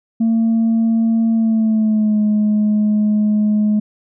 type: tone with pitch glide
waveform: sine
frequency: 226.4 to 211.2 Hz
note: A3 to G#3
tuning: +50 to +29 cents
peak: -10 dBFS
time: 0.2-3.8 s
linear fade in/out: 10 ms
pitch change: -121 cents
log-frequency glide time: 1.31-2.2 s
effects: tanh soft clip ceiling -10 dBFS